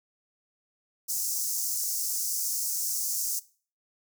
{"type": "high-pass noise", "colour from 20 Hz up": "pink", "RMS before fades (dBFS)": -30, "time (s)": [1.08, 3.4], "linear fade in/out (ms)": 20, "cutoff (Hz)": 5400, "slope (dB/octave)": 48, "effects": ["noise-tail reverb RT60 0.4 s tail -19 dB re dry"]}